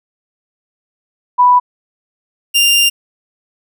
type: tone pair in turn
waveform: sine / sawtooth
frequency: 987.8 / 2794 Hz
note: B5 / F7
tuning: 0 / 0 cents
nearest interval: octave + tritone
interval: 1800 cents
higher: second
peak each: -5 dBFS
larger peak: neither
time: 1.38-1.6 / 2.54-2.9 s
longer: second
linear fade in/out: 20 ms
effects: none